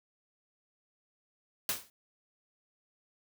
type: noise with exponential decay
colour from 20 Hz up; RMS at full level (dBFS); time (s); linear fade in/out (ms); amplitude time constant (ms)
white; -28; 1.69-1.9; 1; 45
effects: none